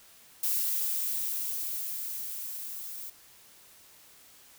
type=noise with level ramp; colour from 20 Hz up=violet; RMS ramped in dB=-28 to -41 dBFS; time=0.43-3.1 s; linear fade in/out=5 ms; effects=white hiss -56 dBFS RMS until 4.58 s